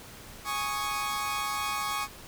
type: chord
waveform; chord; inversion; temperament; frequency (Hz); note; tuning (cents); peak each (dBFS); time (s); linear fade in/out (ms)
sawtooth; Ab suspended fourth; none; equal; 830.6 / 1108.7 / 1244.5; Ab5 / Db6 / Eb6; 0 / 0 / 0; -32 / -28 / -32; 0.44-2.08; 50
effects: pink hiss -47 dBFS RMS until 2.27 s